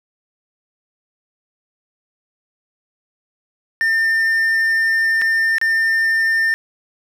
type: tone with dropouts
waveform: triangle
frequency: 1803 Hz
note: A6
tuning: 42 cents sharp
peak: -12 dBFS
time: 3.81-6.54 s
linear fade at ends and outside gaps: 0 ms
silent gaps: 5.215-5.219 / 5.583-5.614 s
effects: none